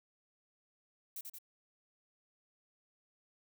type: noise with echo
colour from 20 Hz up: violet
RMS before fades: -43 dBFS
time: 1.16-1.21 s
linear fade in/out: 5 ms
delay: 88 ms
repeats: 2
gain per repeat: -3 dB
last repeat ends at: 1.386 s
effects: none